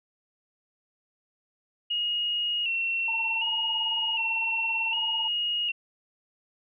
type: tone with vibrato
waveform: sine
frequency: 2794 Hz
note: F7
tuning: in tune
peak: -25 dBFS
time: 1.9-5.72 s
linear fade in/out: 10 ms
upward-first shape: square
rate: 0.66 Hz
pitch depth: 49 cents each way
type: tone with tremolo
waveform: sine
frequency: 902 Hz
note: A5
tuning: 43 cents sharp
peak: -32 dBFS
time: 3.08-5.28 s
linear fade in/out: 2 ms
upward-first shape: sine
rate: 18 Hz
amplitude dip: 80%
effects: none